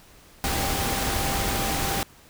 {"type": "tone in noise", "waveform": "sine", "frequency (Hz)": 788, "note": "G5", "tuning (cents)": 9, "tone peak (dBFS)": -32, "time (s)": [0.44, 2.03], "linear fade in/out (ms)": 0, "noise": "pink", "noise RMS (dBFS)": -26, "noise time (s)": [0.44, 2.03], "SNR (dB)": -9, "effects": ["pink hiss -52 dBFS RMS until 2.29 s"]}